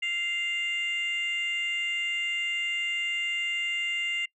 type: tone pair together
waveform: sine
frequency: 2089 / 2794 Hz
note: C7 / F7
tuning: -3 / 0 cents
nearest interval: perfect fourth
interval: 503 cents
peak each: -28 dBFS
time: 0.02-4.26 s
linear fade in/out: 10 ms
effects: noise-tail reverb RT60 0.1 s tail -25 dB re dry + tanh soft clip ceiling -23 dBFS